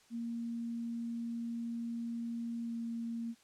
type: tone with pitch glide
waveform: sine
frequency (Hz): 233.1 to 231.4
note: A#3 to A#3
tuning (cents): 0 to -13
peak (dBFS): -36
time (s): 0.1-3.35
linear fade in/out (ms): 50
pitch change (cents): -13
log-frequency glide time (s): 2.63-2.74
effects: white hiss -65 dBFS RMS until 3.43 s + low-pass 8000 Hz 12 dB/octave